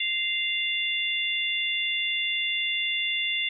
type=harmonic tone; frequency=696 Hz; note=F5; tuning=6 cents flat; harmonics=3 / 4 / 5; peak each=-29 / -29 / -29 dBFS; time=0-3.49 s; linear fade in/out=5 ms; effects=none